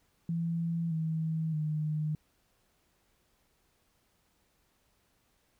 sine tone with pitch steps, 167.3 / 160.11 / 153.24 Hz, E3 / D#3 / D#3, +26 / +50 / -26 cents, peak -29 dBFS, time 0.29-2.15 s, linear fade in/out 2 ms, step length 620 ms, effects pink hiss -72 dBFS RMS until 5.59 s

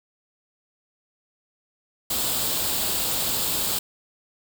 white noise with comb filter, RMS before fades -25 dBFS, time 2.1-3.79 s, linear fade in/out 5 ms, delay 0.25 ms, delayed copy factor +0.5, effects none

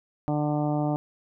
harmonic tone, 148.9 Hz, D3, 24 cents sharp, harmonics 1 / 2 / 3 / 4 / 5 / 6 / 7 / 8, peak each -27 / -27 / -40 / -32 / -32 / -38 / -46 / -44 dBFS, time 0.28-0.96 s, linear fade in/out 0 ms, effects none

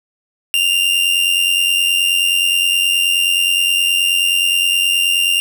45% pulse tone with amplitude modulation, 2794 Hz, F7, in tune, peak -10 dBFS, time 0.54-5.4 s, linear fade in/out 0 ms, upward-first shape sine, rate 89.5 Hz, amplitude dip 55%, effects none

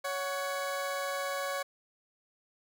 20% pulse tone pair together, 559.3 / 740 Hz, C#5 / F#5, +15 / 0 cents, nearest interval perfect fourth, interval 485 cents, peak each -28 / -35 dBFS, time 0.04-1.63 s, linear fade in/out 10 ms, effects none

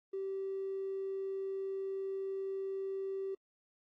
triangle tone, 387.3 Hz, G4, 21 cents flat, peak -32 dBFS, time 0.13-3.35 s, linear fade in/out 10 ms, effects tanh soft clip ceiling -33 dBFS + AAC 48 kbps

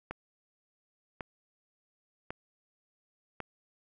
click train, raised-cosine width 0.5 ms, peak -22 dBFS, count 4, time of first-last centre 0.11-3.403 s, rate 0.911 Hz, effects none

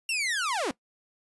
sawtooth linear sweep, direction down, 2797 to 224.9 Hz, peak -23 dBFS, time 0.09-0.71 s, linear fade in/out 2 ms, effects noise-tail reverb RT60 0.1 s tail -20 dB re dry + resampled to 24000 Hz

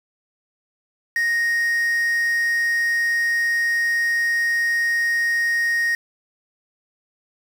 triangle tone with quantisation, 1864.7 Hz, A#6, in tune, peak -16 dBFS, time 1.16-5.95 s, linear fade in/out 2 ms, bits 6, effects none

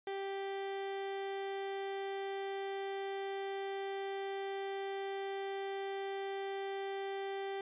30% pulse tone, 392 Hz, G4, in tune, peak -35 dBFS, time 0.07-7.61 s, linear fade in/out 2 ms, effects resampled to 8000 Hz

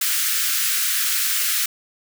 white high-pass noise, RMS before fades -21 dBFS, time 0.01-1.66 s, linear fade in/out 5 ms, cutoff 1300 Hz, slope 48 dB/octave, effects none

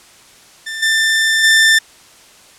sawtooth tone with level steps, 1783 Hz, A6, 22 cents sharp, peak -19 / -8 / -4 dBFS, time 0.66-1.79 s, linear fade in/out 10 ms, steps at 0.82 / 1.43 s, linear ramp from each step 10 ms, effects white hiss -44 dBFS RMS until 2.58 s + low-pass 9000 Hz 12 dB/octave

